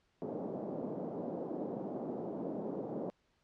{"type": "band-pass noise", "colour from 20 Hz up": "pink", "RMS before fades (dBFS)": -40, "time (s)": [0.22, 3.1], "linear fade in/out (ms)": 0, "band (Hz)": [190, 660], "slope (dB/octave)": 24, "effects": ["pink hiss -75 dBFS RMS until 3.43 s", "low-pass 5000 Hz 12 dB/octave"]}